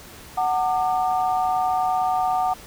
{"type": "tone cluster", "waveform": "sine", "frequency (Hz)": [743, 900, 1198], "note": ["F#5", "A5", "D6"], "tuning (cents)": [7, 39, 34], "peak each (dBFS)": [-20, -27, -28], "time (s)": [0.37, 2.54], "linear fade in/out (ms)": 10, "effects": ["pink hiss -43 dBFS RMS until 2.66 s"]}